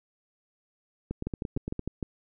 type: two click trains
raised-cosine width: 3 ms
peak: -19 / -18 dBFS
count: 7 / 6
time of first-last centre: 1.11-1.793 / 1.27-2.028 s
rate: 8.78 / 6.6 Hz
effects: none